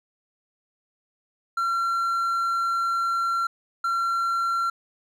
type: tone pair in turn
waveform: triangle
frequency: 1365 / 1365 Hz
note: F6 / F6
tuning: -40 / -40 cents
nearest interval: unison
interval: 0 cents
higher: neither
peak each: -20 dBFS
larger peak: neither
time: 1.57-3.47 / 3.84-4.7 s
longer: first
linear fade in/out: 5 ms
effects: none